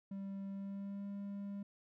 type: tone with pitch glide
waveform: triangle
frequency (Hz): 196 to 200.3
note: G3 to G3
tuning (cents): 0 to +38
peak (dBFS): -39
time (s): 0.11-1.63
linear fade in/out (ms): 5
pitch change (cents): +38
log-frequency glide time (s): 0.5-1.08
effects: none